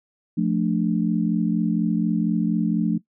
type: chord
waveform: sine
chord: D minor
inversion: first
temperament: equal with one note detuned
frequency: 175.83 / 220 / 293.7 Hz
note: F3 / A3 / D4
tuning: +12 / 0 / 0 cents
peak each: -22 / -22 / -25 dBFS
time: 0.37-2.98 s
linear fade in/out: 10 ms
effects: noise-tail reverb RT60 0.1 s tail -18 dB re dry